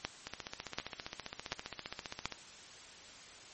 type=two click trains; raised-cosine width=0.2 ms; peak=-16 / -22 dBFS; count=4 / 32; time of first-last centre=0.05-2.256 / 0.27-2.323 s; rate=1.36 / 15.1 Hz; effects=white hiss -53 dBFS RMS until 3.53 s + MP3 32 kbps